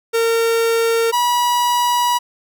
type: tone pair in turn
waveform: 45% pulse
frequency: 458.2 / 970.9 Hz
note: A#4 / B5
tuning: -30 / -30 cents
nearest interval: octave + minor second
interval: 1300 cents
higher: second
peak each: -14 dBFS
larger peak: neither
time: 0.13-1.12 / 1.12-2.19 s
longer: second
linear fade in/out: 20 ms
effects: none